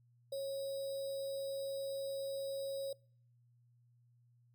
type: tone with sample-and-hold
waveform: sine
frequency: 547 Hz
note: C#5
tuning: 23 cents flat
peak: -37 dBFS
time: 0.32-2.93 s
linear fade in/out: 5 ms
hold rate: 4410 Hz
effects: noise-tail reverb RT60 0.6 s tail -26 dB re dry + added 120 Hz sine -66 dBFS peak until 4.54 s